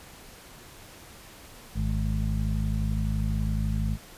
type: harmonic tone with a mistuned harmonic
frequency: 51.91 Hz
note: G#1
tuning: in tune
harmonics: 1 / 2 / 3 / 4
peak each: -27 / -30 / -32 / -33 dBFS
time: 1.74-3.98 s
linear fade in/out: 50 ms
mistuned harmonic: 4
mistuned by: +49 cents
effects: pink hiss -48 dBFS RMS until 4.17 s + resampled to 32000 Hz